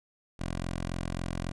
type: tone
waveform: 10% pulse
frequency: 43.65 Hz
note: F1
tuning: in tune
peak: -24 dBFS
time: 0.39-1.52 s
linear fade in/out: 10 ms
effects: resampled to 24000 Hz